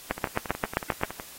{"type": "two click trains", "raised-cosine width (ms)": 0.5, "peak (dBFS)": [-9, -20], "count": [8, 12], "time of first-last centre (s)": [[0.11, 1.035], [0.18, 1.199]], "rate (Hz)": [7.57, 10.8], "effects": ["white hiss -46 dBFS RMS until 1.38 s", "AAC 48 kbps"]}